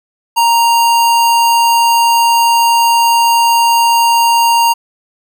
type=tone; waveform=square; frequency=932.3 Hz; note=A#5; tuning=in tune; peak=-8 dBFS; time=0.36-4.74 s; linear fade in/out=20 ms; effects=none